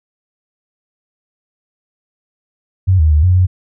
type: tone with pitch steps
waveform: sine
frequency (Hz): 93.8 / 78 / 75.1 / 90.8 / 91.7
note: F#2 / D#2 / D2 / F#2 / F#2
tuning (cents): +24 / +5 / +39 / -32 / -15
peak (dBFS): -7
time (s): 2.87-3.47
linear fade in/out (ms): 20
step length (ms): 120
effects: none